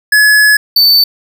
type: tone pair in turn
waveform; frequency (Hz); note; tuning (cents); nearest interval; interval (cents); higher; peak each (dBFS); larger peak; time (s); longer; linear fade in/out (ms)
square; 1700 / 4538; G#6 / C#8; +40 / +40; octave + perfect fourth; 1700; second; -5; neither; 0.12-0.57 / 0.76-1.04; first; 5
effects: none